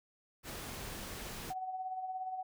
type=noise; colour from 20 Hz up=pink; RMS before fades=-44 dBFS; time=0.43-1.54 s; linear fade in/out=50 ms
type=tone with tremolo; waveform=sine; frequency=749 Hz; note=F#5; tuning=21 cents sharp; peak=-35 dBFS; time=1.5-2.43 s; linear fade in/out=5 ms; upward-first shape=sine; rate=17 Hz; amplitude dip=50%
effects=none